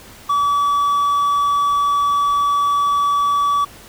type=tone; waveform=triangle; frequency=1146 Hz; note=D6; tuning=43 cents flat; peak=-12 dBFS; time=0.29-3.65 s; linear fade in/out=10 ms; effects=pink hiss -41 dBFS RMS until 3.88 s